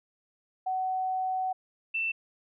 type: tone pair in turn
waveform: sine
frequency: 750 / 2673 Hz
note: F#5 / E7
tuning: +23 / +23 cents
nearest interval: octave + minor seventh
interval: 2200 cents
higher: second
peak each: -27 dBFS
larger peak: neither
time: 0.66-1.53 / 1.94-2.12 s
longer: first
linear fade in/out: 10 ms
effects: none

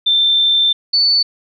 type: tone pair in turn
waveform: sine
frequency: 3564 / 4490 Hz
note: A7 / C#8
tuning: +22 / +21 cents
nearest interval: major third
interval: 399 cents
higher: second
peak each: -10 dBFS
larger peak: neither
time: 0.06-0.73 / 0.93-1.23 s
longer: first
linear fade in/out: 10 ms
effects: none

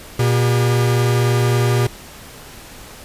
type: tone pair together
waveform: 45% pulse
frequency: 119.8 / 403 Hz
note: A#2 / G4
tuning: +48 / +48 cents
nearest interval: octave + major sixth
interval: 2100 cents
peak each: -14 / -22 dBFS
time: 0.19-1.87 s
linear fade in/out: 5 ms
effects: pink hiss -38 dBFS RMS until 3.04 s + resampled to 32000 Hz

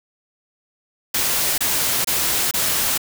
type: noise bursts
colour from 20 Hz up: white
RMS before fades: -20 dBFS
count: 4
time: 1.14-2.978 s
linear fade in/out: 5 ms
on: 440 ms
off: 26 ms
effects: none

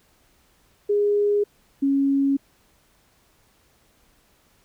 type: tone pair in turn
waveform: sine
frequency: 411.2 / 276.1 Hz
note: G#4 / C#4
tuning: -17 / -7 cents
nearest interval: perfect fifth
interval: 690 cents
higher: first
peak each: -17 dBFS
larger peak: neither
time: 0.89-1.44 / 1.82-2.37 s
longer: neither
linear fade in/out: 10 ms
effects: pink hiss -61 dBFS RMS until 4.64 s

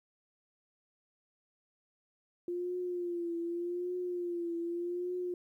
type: tone with vibrato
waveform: sine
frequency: 349.2 Hz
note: F4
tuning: in tune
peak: -33 dBFS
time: 2.48-5.34 s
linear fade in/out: 2 ms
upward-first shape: triangle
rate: 0.84 Hz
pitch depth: 63 cents each way
effects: 12-bit

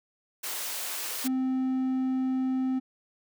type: high-pass noise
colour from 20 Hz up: white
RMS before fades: -34 dBFS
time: 0.43-1.28 s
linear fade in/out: 10 ms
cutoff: 430 Hz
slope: 12 dB/octave
type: tone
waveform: triangle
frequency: 260.1 Hz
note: C4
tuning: 10 cents flat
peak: -23 dBFS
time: 1.24-2.8 s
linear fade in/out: 20 ms
effects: none

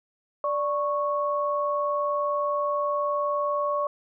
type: tone pair together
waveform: sine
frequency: 586 / 1105.1 Hz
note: D5 / C#6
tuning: -4 / -6 cents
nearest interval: major seventh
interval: 1098 cents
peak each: -26 dBFS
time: 0.44-3.87 s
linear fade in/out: 2 ms
effects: none

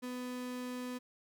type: tone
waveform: 35% pulse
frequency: 249.6 Hz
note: B3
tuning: 19 cents sharp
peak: -37 dBFS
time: 0.02-0.99 s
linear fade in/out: 20 ms
effects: none

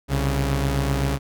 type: tone pair together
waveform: sawtooth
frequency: 65.41 / 138.6 Hz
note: C2 / C#3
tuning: 0 / 0 cents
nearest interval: octave + minor second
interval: 1300 cents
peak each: -19 dBFS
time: 0.08-1.19 s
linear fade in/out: 50 ms
effects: none

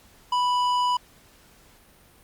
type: tone with tanh clipping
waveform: sine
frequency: 987.8 Hz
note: B5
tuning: in tune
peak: -22 dBFS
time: 0.32-0.97 s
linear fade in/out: 5 ms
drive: 12 dB
effects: pink hiss -55 dBFS RMS until 2.23 s + Opus 48 kbps

